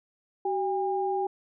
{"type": "tone pair together", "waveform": "sine", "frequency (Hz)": [380.4, 806], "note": ["F#4", "G5"], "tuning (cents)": [48, 48], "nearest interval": "octave + minor second", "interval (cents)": 1300, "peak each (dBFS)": -28, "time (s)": [0.45, 1.27], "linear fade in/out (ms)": 5, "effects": []}